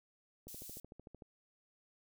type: click train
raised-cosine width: 2 ms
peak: -38 dBFS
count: 11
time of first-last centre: 0.47-1.222 s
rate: 13.3 Hz
type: high-pass noise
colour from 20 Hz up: white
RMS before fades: -50 dBFS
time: 0.48-0.8 s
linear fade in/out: 2 ms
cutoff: 5700 Hz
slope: 12 dB/octave
effects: none